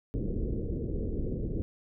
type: low-pass noise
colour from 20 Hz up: pink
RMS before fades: -32 dBFS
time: 0.14-1.62 s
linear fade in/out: 0 ms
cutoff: 480 Hz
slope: 48 dB/octave
effects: none